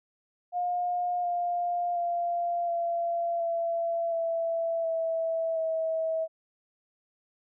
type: tone with pitch steps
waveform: sine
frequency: 712 / 702.2 / 692.5 / 683 / 673.6 / 664.3 / 655.2 / 646.2 Hz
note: F5 / F5 / F5 / F5 / E5 / E5 / E5 / E5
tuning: +33 / +9 / -15 / -39 / +37 / +13 / -11 / -35 cents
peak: -26 dBFS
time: 0.52-6.28 s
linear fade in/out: 50 ms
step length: 720 ms
effects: none